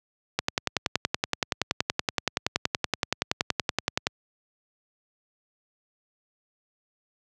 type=click train; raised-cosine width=0.2 ms; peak=-5 dBFS; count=40; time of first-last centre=0.39-4.069 s; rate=10.6 Hz; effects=high-pass 80 Hz 12 dB/octave